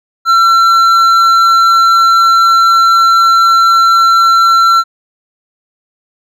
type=tone with hard clipping; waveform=triangle; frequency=1352 Hz; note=E6; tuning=43 cents sharp; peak=-6 dBFS; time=0.25-4.84 s; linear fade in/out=50 ms; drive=10 dB; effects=none